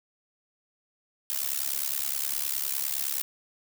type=noise with amplitude modulation; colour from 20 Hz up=blue; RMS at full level=-26 dBFS; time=1.3-3.22 s; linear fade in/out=0 ms; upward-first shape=sine; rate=69.7 Hz; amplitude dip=95%; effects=none